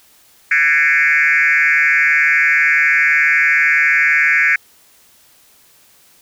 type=tone with frequency modulation; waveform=sine; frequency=1946 Hz; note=B6; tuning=26 cents flat; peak=-9 dBFS; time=0.51-4.56 s; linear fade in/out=5 ms; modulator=149 Hz; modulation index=2.8; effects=tanh soft clip ceiling -5 dBFS + white hiss -50 dBFS RMS until 6.21 s